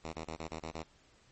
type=tone bursts; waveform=5% pulse; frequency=80.3 Hz; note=E2; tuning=45 cents flat; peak=-28 dBFS; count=7; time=0.04-0.831 s; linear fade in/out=5 ms; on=89 ms; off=28 ms; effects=pink hiss -65 dBFS RMS until 1.31 s + MP3 32 kbps